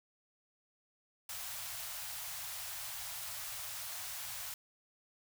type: band-stop noise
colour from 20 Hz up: white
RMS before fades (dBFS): -43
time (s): 1.29-4.54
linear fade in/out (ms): 2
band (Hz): 140 to 600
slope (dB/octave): 48
effects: none